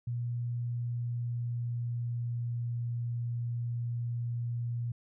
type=tone with pitch glide; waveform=sine; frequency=120 to 118.96 Hz; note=B2 to A#2; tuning=-49 to +36 cents; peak=-31 dBFS; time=0.07-4.92 s; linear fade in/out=5 ms; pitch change=-15 cents; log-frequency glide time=0.58-2.7 s; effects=none